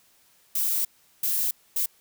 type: noise bursts at uneven times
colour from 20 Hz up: violet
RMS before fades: -25 dBFS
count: 3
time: 0.55-0.85 / 1.23-1.51 / 1.76-1.86 s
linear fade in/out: 5 ms
effects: white hiss -61 dBFS RMS until 2 s